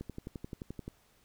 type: click train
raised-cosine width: 3 ms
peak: -27 dBFS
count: 11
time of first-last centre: 0.01-0.88 s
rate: 11.5 Hz
effects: pink hiss -67 dBFS RMS until 1.24 s